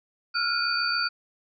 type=tone cluster; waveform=sine; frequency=1358 / 1425 / 2446 / 4580 Hz; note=F6 / F6 / D#7 / D8; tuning=-49 / +34 / -30 / -44 cents; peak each=-31 / -27 / -35 / -27 dBFS; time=0.34-1.09 s; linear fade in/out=20 ms; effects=none